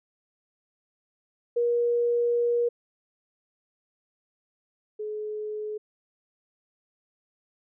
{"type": "tone pair in turn", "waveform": "sine", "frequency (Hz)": [476.3, 425.4], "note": ["A#4", "G#4"], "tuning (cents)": [37, 42], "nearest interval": "major second", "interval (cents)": 195, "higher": "first", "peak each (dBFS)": [-21, -30], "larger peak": "first", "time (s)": [[1.56, 2.69], [4.99, 5.78]], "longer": "first", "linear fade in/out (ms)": 10, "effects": []}